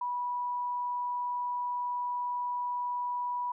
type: tone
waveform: sine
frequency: 979 Hz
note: B5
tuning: 15 cents flat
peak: -30 dBFS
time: 0.01-3.52 s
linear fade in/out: 5 ms
effects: none